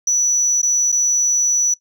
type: tone with dropouts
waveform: sine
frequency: 5920 Hz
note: F#8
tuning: in tune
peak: -11 dBFS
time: 0.07-1.74 s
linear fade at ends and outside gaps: 5 ms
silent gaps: 0.617-0.629 / 0.919-0.924 s
effects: noise-tail reverb RT60 0.1 s tail -20 dB re dry + tanh soft clip ceiling -12 dBFS